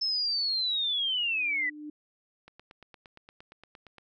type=linear sweep; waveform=sine; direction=down; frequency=5274 to 1930 Hz; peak=-26 dBFS; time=0.01-1.7 s; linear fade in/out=10 ms
type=tone with exponential growth; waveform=sine; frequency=299.7 Hz; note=D4; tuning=35 cents sharp; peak=-36 dBFS; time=0.98-1.9 s; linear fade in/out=5 ms; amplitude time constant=200 ms
type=click train; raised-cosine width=0.3 ms; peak=-33 dBFS; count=14; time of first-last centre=2.48-3.983 s; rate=8.65 Hz
effects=none